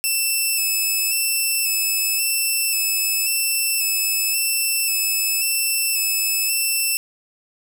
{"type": "tone with vibrato", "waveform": "5% pulse", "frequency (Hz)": 2637, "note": "E7", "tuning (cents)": 0, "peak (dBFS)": -10, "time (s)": [0.04, 6.97], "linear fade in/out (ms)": 0, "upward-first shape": "square", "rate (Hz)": 0.93, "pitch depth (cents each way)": 24, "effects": []}